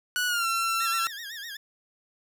sawtooth tone with pitch glide, 1473 to 1350.7 Hz, F#6 to E6, -8 to +42 cents, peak -21 dBFS, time 0.16-1.07 s, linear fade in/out 0 ms, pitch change -150 cents, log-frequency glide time 0.27-0.46 s
20% pulse tone with vibrato, 1741 Hz, A6, 19 cents flat, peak -31 dBFS, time 0.8-1.57 s, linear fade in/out 5 ms, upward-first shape sine, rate 7.9 Hz, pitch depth 140 cents each way
effects 10-bit

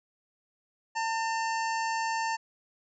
harmonic tone, 900 Hz, A5, 39 cents sharp, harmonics 1 / 2 / 3 / 5 / 6 / 7 / 8, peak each -29 / -35 / -39 / -43 / -45 / -46 / -47 dBFS, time 0.95-2.37 s, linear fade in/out 20 ms, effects none

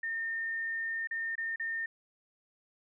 sine tone with dropouts, 1819 Hz, A#6, 43 cents flat, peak -32 dBFS, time 0.03-1.86 s, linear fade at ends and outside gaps 5 ms, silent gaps 1.073-1.11 / 1.355-1.379 / 1.56-1.597 s, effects none

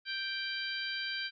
harmonic tone, 784 Hz, G5, in tune, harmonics 2 / 3 / 4 / 5 / 6, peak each -38 / -42 / -41 / -43 / -41 dBFS, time 0.05-1.31 s, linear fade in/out 50 ms, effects none

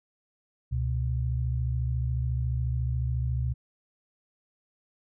sine tone pair together, 69.3 / 123.39 Hz, C#2 / B2, 0 / -1 cents, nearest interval minor seventh, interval 999 cents, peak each -28 dBFS, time 0.71-3.54 s, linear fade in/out 20 ms, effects none

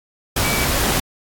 sine tone in noise, 2291 Hz, D7, 44 cents flat, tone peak -24 dBFS, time 0.44-0.65 s, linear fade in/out 5 ms, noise pink, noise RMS -19 dBFS, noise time 0.36-1 s, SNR -8 dB, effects AAC 64 kbps

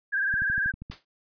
sine tone with vibrato, 1609 Hz, G6, 45 cents sharp, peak -23 dBFS, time 0.12-0.72 s, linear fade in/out 20 ms, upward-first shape sine, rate 20 Hz, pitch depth 73 cents each way
click train, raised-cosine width 5 ms, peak -26 dBFS, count 8, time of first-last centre 0.34-0.9 s, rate 12.5 Hz
white noise with exponential decay, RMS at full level -35 dBFS, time 0.91-1.05 s, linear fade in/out 5 ms, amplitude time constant 29 ms
effects resampled to 11025 Hz

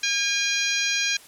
harmonic tone, 812 Hz, G#5, 39 cents flat, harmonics 2 / 3 / 4 / 5 / 6 / 7 / 8, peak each -29 / -26 / -30 / -29 / -33 / -31 / -31 dBFS, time 0.03-1.17 s, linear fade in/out 5 ms, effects white hiss -48 dBFS RMS until 1.27 s + low-pass 12000 Hz 12 dB/octave

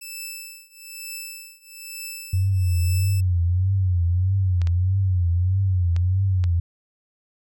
10% pulse tone with tremolo, 2637 Hz, E7, in tune, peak -22 dBFS, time 0.01-3.21 s, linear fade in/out 10 ms, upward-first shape triangle, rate 1.1 Hz, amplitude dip 95%
sine tone with vibrato, 91.3 Hz, F#2, 23 cents flat, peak -17 dBFS, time 2.33-6.6 s, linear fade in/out 5 ms, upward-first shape triangle, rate 1.6 Hz, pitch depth 130 cents each way
clicks, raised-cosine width 0.2 ms, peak -19 dBFS, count 4, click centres 4.617 / 4.672 / 5.964 / 6.44 s
effects none

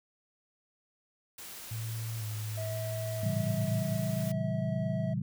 white noise, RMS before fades -45 dBFS, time 1.38-4.32 s, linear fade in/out 5 ms
sine tone with vibrato, 110 Hz, A2, in tune, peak -34 dBFS, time 1.71-3.95 s, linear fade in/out 5 ms, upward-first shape square, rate 1 Hz, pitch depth 38 cents each way
triangle tone, 646 Hz, E5, 35 cents flat, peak -35 dBFS, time 2.57-5.14 s, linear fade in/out 10 ms
sine chord, A# diminished seventh, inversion none, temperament equal with one note detuned, 116.54 / 138.59 / 167.4 / 196 Hz, A#2 / C#3 / E3 / G3, 0 / 0 / +27 / 0 cents, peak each -35 dBFS, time 3.23-5.22 s, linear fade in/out 5 ms
effects none

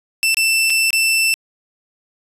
sawtooth tone with dropouts, 2666 Hz, E7, 19 cents sharp, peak -10 dBFS, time 0.23-1.34 s, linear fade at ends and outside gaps 0 ms, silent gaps 0.344-0.37 / 0.699-0.703 / 0.905-0.93 s, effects resampled to 32000 Hz

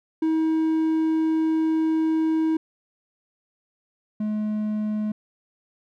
triangle tone pair in turn, 318.9 / 212.8 Hz, D#4 / G#3, +43 / +42 cents, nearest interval perfect fifth, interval 701 cents, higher first, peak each -17 / -21 dBFS, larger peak first, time 0.22-2.57 / 4.2-5.12 s, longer first, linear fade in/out 5 ms, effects none

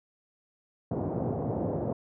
pink band-pass noise, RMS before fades -31 dBFS, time 0.91-1.93 s, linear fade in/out 5 ms, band 100 to 700 Hz, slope 24 dB/octave, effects none

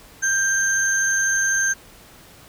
sine tone pair together, 1579 / 6316 Hz, G6 / G8, +12 / +12 cents, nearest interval 2 octaves, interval 2400 cents, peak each -18 / -20 dBFS, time 0.22-1.74 s, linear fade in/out 20 ms, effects tanh soft clip ceiling -12 dBFS + pink hiss -47 dBFS RMS until 2.48 s

